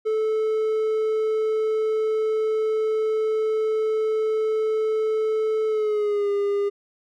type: tone with pitch glide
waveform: triangle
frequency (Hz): 436.3 to 404.7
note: A4 to G#4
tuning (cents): -15 to -45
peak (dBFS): -18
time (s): 0.05-6.7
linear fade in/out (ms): 20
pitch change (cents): -130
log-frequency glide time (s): 5.67-6.3
effects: none